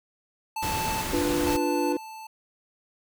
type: tone with tremolo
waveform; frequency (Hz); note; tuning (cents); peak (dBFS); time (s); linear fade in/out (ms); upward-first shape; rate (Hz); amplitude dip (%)
square; 880; A5; 0; -29; 0.56-2.27; 5; square; 1.1; 70
type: noise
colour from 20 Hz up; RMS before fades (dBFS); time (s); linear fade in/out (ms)
pink; -31; 0.62-1.57; 10
type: chord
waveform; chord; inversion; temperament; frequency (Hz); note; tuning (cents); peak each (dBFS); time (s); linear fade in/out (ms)
triangle; B diminished; first; equal; 293.7 / 349.2 / 493.9; D4 / F4 / B4; 0 / 0 / 0; -25 / -26 / -28; 1.13-1.97; 2
effects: none